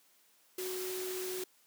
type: tone in noise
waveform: sine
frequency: 370 Hz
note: F#4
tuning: in tune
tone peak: -37 dBFS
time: 0.58-1.44 s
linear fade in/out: 5 ms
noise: white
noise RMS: -42 dBFS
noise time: 0.58-1.44 s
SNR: +2 dB
effects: white hiss -67 dBFS RMS until 1.66 s + high-pass 200 Hz 12 dB/octave